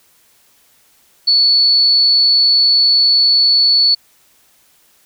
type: tone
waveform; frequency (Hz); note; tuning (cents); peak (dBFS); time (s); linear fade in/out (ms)
sine; 4435; C#8; 0; -8; 1.27-3.95; 10
effects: white hiss -53 dBFS RMS until 5.05 s